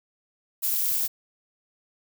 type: noise with amplitude modulation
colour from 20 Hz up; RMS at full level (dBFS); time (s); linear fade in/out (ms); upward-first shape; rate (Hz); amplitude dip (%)
violet; -21; 0.62-1.08; 20; sine; 293; 100
effects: none